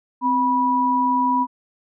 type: tone pair together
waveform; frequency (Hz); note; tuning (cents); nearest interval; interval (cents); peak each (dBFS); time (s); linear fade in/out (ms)
sine; 259 / 977.9; C4 / B5; -17 / -17; octave + major seventh; 2300; -22 / -17; 0.21-1.47; 50
effects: none